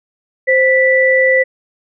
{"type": "tone pair together", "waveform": "sine", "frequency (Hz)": [521.8, 1970], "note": ["C5", "B6"], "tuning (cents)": [-5, -5], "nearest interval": "octave + major seventh", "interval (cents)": 2300, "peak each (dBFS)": -11, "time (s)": [0.47, 1.44], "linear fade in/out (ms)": 20, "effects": []}